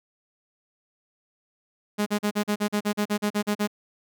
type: tone bursts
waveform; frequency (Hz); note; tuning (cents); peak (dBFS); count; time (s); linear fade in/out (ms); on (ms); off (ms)
sawtooth; 207.7; G#3; 0; -18; 14; 1.98-3.676; 20; 84; 40
effects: none